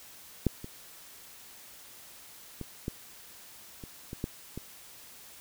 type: clicks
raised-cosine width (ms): 3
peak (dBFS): -11 / -27 / -24 / -19 / -29 / -25 / -18 / -24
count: 8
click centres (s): 0.467 / 0.644 / 2.613 / 2.881 / 3.838 / 4.131 / 4.241 / 4.576
effects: white hiss -51 dBFS RMS until 5.4 s